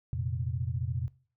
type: chord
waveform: sine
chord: F suspended fourth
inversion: none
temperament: equal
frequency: 87.31 / 116.54 / 130.81 Hz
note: F2 / Bb2 / C3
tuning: 0 / 0 / 0 cents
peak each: -34 dBFS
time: 0.13-1.08 s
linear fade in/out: 0 ms
effects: noise-tail reverb RT60 0.4 s tail -18 dB re dry